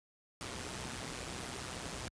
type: noise with amplitude modulation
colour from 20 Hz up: pink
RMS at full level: -39 dBFS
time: 0.41-2.08 s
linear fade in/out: 0 ms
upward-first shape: sine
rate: 126 Hz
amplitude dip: 65%
effects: high-pass 60 Hz 12 dB/octave + resampled to 22050 Hz